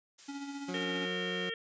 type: noise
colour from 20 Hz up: blue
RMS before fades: -48 dBFS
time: 0.18-0.84 s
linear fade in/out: 10 ms
type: tone with tremolo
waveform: square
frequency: 280.5 Hz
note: C#4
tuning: 21 cents sharp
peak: -38 dBFS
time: 0.28-1.06 s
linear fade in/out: 10 ms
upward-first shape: sine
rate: 15 Hz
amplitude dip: 45%
type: tone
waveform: 20% pulse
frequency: 181.1 Hz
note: F#3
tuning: 37 cents flat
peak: -32 dBFS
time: 0.68-1.5 s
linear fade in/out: 10 ms
type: harmonic tone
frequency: 458.2 Hz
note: A#4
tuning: 30 cents flat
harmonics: 1 / 3 / 4 / 5 / 6 / 7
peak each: -40 / -48 / -39 / -46 / -48 / -39 dBFS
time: 0.74-1.54 s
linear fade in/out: 2 ms
effects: resampled to 16000 Hz